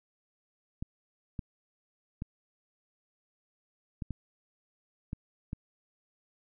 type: clicks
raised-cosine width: 5 ms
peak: -23 dBFS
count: 7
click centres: 0.825 / 1.392 / 2.221 / 4.022 / 4.107 / 5.131 / 5.531 s
effects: none